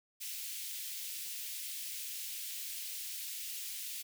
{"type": "high-pass noise", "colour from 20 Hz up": "white", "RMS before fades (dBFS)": -42, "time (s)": [0.2, 4.03], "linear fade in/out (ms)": 20, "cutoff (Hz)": 2300, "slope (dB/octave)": 24, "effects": []}